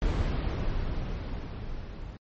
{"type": "noise with level ramp", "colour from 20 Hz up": "brown", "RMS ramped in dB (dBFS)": [-25, -40], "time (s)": [0.02, 2.17], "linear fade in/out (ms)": 2, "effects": ["low-pass 5000 Hz 12 dB/octave", "MP3 32 kbps"]}